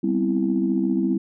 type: chord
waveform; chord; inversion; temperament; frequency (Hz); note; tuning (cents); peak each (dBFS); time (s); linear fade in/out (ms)
sine; C major seventh; second; equal; 196 / 246.9 / 261.6 / 329.6; G3 / B3 / C4 / E4; 0 / 0 / 0 / 0; -23 / -27 / -24 / -23; 0.03-1.18; 10
effects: tanh soft clip ceiling -9 dBFS